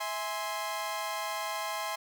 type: chord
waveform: sawtooth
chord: E augmented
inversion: none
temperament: equal with one note detuned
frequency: 652.1 / 830.6 / 1046.5 Hz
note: E5 / G#5 / B#5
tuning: -19 / 0 / 0 cents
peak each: -35 / -34 / -32 dBFS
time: 0-1.96 s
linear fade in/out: 10 ms
effects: none